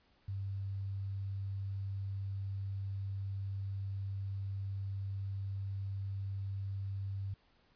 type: tone with quantisation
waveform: sine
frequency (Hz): 98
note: G2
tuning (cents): 0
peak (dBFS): -36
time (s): 0.28-7.34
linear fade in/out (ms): 5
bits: 11
effects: pink hiss -70 dBFS RMS until 7.75 s + resampled to 11025 Hz